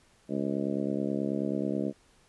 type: harmonic tone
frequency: 69.3 Hz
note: C#2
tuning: in tune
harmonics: 2 / 3 / 4 / 5 / 6 / 7 / 8 / 9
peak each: -40 / -32 / -33 / -35 / -41 / -39 / -40 / -40 dBFS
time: 0.28-1.93 s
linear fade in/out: 50 ms
effects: pink hiss -63 dBFS RMS until 2.28 s + resampled to 24000 Hz